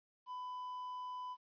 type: tone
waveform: triangle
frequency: 1000 Hz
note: B5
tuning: 21 cents sharp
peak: -40 dBFS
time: 0.26-1.37 s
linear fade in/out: 50 ms
effects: resampled to 11025 Hz + 13-bit